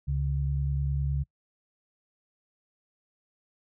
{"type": "tone pair together", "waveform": "sine", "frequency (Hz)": [69.8, 139.52], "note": ["C#2", "C#3"], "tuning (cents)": [13, 12], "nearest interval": "octave", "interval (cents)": 1199, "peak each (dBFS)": -28, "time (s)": [0.07, 1.24], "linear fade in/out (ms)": 20, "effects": ["noise-tail reverb RT60 0.1 s tail -25 dB re dry"]}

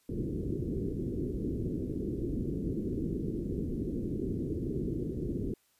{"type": "low-pass noise", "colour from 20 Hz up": "white", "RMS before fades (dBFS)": -34, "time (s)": [0.09, 5.54], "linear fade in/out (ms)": 2, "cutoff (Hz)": 400, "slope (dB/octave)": 48, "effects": ["white hiss -70 dBFS RMS until 5.79 s", "resampled to 32000 Hz"]}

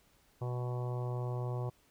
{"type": "harmonic tone", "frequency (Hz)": 123.47, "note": "B2", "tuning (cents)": 0, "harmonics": [1, 3, 4, 5, 6, 7, 8, 9], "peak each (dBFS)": [-34, -44, -46, -48, -50, -51, -52, -53], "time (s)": [0.41, 1.7], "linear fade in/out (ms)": 10, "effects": ["pink hiss -68 dBFS RMS until 1.9 s"]}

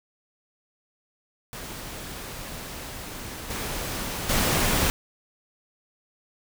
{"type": "noise with level steps", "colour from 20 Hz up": "pink", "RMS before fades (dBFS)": [-37, -31, -23], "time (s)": [1.53, 4.9], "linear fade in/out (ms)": 0, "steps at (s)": [3.5, 4.29], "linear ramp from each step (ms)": 5, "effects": []}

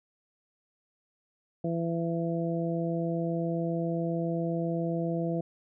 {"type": "harmonic tone", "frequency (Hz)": 167.4, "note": "E3", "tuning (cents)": 27, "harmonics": [1, 2, 3, 4], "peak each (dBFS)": [-30, -33, -35, -36], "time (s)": [1.64, 5.41], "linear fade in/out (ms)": 5, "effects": []}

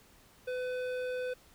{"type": "tone with hard clipping", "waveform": "triangle", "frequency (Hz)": 503, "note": "B4", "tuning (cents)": 32, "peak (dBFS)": -35, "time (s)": [0.47, 1.34], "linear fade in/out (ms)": 10, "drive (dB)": 16, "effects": ["pink hiss -61 dBFS RMS until 1.54 s"]}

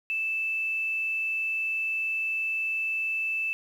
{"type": "tone with quantisation", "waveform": "sine", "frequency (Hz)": 2637, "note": "E7", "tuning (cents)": 0, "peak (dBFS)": -26, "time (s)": [0.1, 3.53], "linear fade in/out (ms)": 0, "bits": 9, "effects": []}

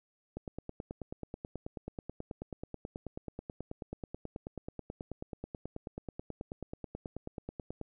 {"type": "click train", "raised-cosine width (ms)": 2, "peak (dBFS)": -26, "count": 70, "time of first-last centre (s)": [0.37, 7.813], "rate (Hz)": 9.27, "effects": []}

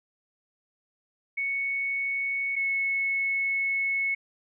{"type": "tone pair in turn", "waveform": "sine", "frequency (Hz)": [2217, 2198], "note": ["C#7", "C#7"], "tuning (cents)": [0, -15], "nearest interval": "unison", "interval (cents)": 15, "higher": "first", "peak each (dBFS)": [-26, -24], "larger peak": "second", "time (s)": [[1.37, 2.56], [2.56, 4.15]], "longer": "second", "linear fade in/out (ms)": 10, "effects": []}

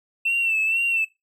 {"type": "tone with vibrato", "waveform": "triangle", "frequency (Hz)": 2682, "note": "E7", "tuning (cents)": 29, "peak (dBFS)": -16, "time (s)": [0.25, 1.05], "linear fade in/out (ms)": 10, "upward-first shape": "sine", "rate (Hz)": 2.1, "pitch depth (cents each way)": 54, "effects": ["noise-tail reverb RT60 0.2 s tail -20 dB re dry", "tanh soft clip ceiling -16 dBFS"]}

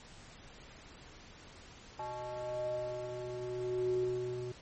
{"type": "tone with band-pass filter sweep", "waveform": "square", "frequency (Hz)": 123.47, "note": "B2", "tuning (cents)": 0, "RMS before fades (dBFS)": -37, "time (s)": [1.99, 4.52], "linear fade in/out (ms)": 5, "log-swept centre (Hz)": [820, 290], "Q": 6.7, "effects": ["pink hiss -54 dBFS RMS until 4.61 s", "MP3 32 kbps"]}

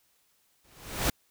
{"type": "noise with exponential growth", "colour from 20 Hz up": "pink", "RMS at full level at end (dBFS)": -24, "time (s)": [0.64, 1.1], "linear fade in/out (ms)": 5, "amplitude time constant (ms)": 99, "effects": ["white hiss -69 dBFS RMS until 1.3 s"]}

